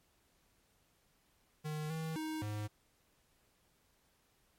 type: tone with pitch steps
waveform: square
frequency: 153 / 160.1 / 313.4 / 105.3 Hz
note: D#3 / D#3 / D#4 / G#2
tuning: -29 / +50 / +13 / +24 cents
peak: -38 dBFS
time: 1.64-2.68 s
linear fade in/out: 20 ms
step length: 260 ms
effects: pink hiss -73 dBFS RMS until 4.58 s + MP3 64 kbps